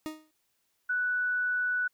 40% pulse tone with exponential decay, 311.1 Hz, D#4, in tune, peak -30 dBFS, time 0.06-0.31 s, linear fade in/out 0 ms, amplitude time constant 53 ms
sine tone, 1482 Hz, F#6, 2 cents sharp, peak -26 dBFS, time 0.89-1.88 s, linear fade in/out 10 ms
effects white hiss -75 dBFS RMS until 1.93 s

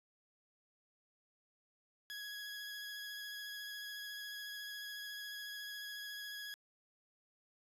20% pulse tone with vibrato, 1668 Hz, G#6, 7 cents sharp, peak -39 dBFS, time 2.1-6.54 s, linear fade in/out 0 ms, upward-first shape sine, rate 14 Hz, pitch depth 12 cents each way, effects resampled to 32000 Hz

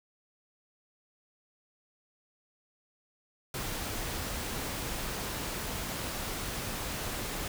pink noise, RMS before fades -36 dBFS, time 3.54-7.48 s, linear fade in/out 2 ms, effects none

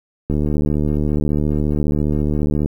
click train, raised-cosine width 3 ms, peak -7 dBFS, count 177, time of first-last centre 0.3-2.659 s, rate 74.6 Hz, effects 8-bit

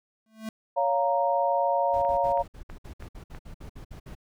square tone with exponential growth, 220 Hz, A3, in tune, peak -30 dBFS, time 0.26-0.49 s, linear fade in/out 2 ms, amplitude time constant 49 ms
sine chord, Bb minor, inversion first, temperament just, 559.4 / 699.2 / 932.3 Hz, Db5 / F5 / Bb5, +16 / +2 / 0 cents, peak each -26 dBFS, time 0.76-2.43 s, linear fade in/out 20 ms
brown noise bursts, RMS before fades -41 dBFS, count 15, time 1.93-4.152 s, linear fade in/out 10 ms, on 94 ms, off 58 ms
click train, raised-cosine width 0.5 ms, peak -28 dBFS, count 5, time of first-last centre 2.05-3.349 s, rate 3.08 Hz
effects none

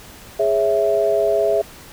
sine chord, C# minor, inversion second, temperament equal, 415.3 / 554.4 / 659.3 Hz, G#4 / C#5 / E5, 0 / 0 / 0 cents, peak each -19 / -22 / -17 dBFS, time 0.39-1.62 s, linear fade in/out 10 ms, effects pink hiss -41 dBFS RMS until 1.92 s

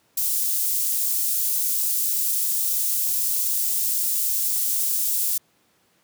white high-pass noise, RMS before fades -23 dBFS, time 0.17-5.38 s, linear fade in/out 5 ms, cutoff 7900 Hz, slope 12 dB/octave, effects pink hiss -63 dBFS RMS until 6.03 s + high-pass 150 Hz 12 dB/octave

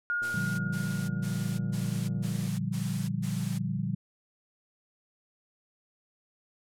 sine tone with exponential decay, 1428 Hz, F6, 38 cents sharp, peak -26 dBFS, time 0.1-2.4 s, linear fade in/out 0 ms, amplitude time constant 500 ms
white noise bursts, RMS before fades -43 dBFS, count 7, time 0.22-3.59 s, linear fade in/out 20 ms, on 370 ms, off 130 ms
click train, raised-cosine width 2 ms, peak -36 dBFS, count 265, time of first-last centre 0.22-2.476 s, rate 117 Hz
sine chord, G minor seventh, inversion first, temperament equal, 116.54 / 146.83 / 174.61 / 196 Hz, Bb2 / D3 / F3 / G3, 0 / 0 / 0 / 0 cents, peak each -34 dBFS, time 0.34-3.95 s, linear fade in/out 5 ms
effects low-pass 11000 Hz 12 dB/octave

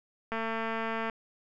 click train, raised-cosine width 0.5 ms, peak -19 dBFS, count 176, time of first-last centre 0.32-1.098 s, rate 225 Hz, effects none

